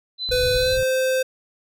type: tone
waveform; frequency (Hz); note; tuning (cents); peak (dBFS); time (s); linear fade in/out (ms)
sine; 4024; B7; +32; -24; 0.18-0.78; 50
type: low-pass noise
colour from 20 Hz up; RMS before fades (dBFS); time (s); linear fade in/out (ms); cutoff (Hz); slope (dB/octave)
white; -30; 0.29-0.83; 0; 110; 24
type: tone with pitch glide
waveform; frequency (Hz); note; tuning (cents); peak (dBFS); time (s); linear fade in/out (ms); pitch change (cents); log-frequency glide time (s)
square; 501 to 519.6; B4 to C5; +25 to -12; -19; 0.31-1.23; 10; +63; 0.54-0.76
effects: none